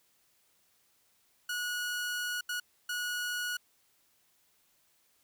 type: tone bursts at uneven times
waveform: sawtooth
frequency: 1458 Hz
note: F#6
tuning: 26 cents flat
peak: -29 dBFS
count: 3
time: 1.49-2.41 / 2.49-2.6 / 2.89-3.57 s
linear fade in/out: 5 ms
effects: white hiss -70 dBFS RMS until 5.23 s